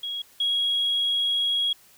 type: tone pair in turn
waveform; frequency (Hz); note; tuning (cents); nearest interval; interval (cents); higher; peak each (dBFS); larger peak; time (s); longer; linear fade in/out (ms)
sine; 3309 / 3309; G#7 / G#7; -7 / -7; unison; 0; neither; -28 / -20; second; 0.03-0.22 / 0.4-1.73; second; 5
effects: tanh soft clip ceiling -17 dBFS + white hiss -55 dBFS RMS until 1.97 s